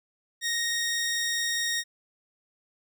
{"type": "tone", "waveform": "15% pulse", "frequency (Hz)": 1864.7, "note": "A#6", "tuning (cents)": 0, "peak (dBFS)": -20, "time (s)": [0.41, 1.84], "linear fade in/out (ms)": 50, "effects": []}